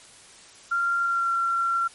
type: tone with pitch glide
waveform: sine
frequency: 1385 to 1365.9 Hz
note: F6 to F6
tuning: -15 to -39 cents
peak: -21 dBFS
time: 0.71-1.88 s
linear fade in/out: 10 ms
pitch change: -24 cents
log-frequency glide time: 1.01-1.32 s
effects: white hiss -49 dBFS RMS until 1.94 s + MP3 48 kbps